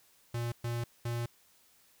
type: tone bursts at uneven times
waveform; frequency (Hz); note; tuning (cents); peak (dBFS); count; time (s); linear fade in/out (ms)
square; 118.4; A#2; +27; -33; 3; 0.34-0.52 / 0.64-0.84 / 1.05-1.26; 5
effects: white hiss -65 dBFS RMS until 2 s